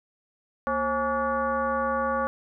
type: tone with frequency modulation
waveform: sine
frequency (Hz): 839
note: G#5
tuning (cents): +17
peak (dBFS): -23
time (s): 0.67-2.27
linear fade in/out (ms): 0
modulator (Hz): 302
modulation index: 1.8
effects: none